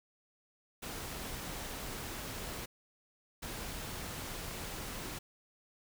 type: noise bursts at uneven times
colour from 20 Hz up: pink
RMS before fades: -42 dBFS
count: 2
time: 0.82-2.66 / 3.42-5.19 s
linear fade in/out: 10 ms
effects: none